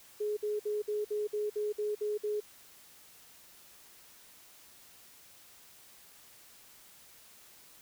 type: tone bursts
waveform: sine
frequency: 420 Hz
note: G#4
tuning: 19 cents sharp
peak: -30 dBFS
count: 10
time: 0.2-2.404 s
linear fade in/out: 10 ms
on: 170 ms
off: 56 ms
effects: white hiss -57 dBFS RMS until 7.81 s